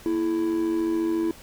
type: tone with amplitude modulation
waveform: triangle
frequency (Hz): 331.2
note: E4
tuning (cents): +8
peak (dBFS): -17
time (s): 0.06-1.31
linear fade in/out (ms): 0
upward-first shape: sine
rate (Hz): 94.1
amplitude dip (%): 60
effects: pink hiss -47 dBFS RMS until 1.42 s